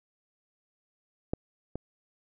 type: clicks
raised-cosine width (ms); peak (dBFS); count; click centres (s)
2; -15 / -21; 2; 1.335 / 1.756
effects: none